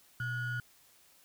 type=ring-modulated tone; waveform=triangle; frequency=784 Hz; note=G5; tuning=in tune; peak=-28 dBFS; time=0.2-0.6 s; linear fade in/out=2 ms; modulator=662 Hz; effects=white hiss -63 dBFS RMS until 1.24 s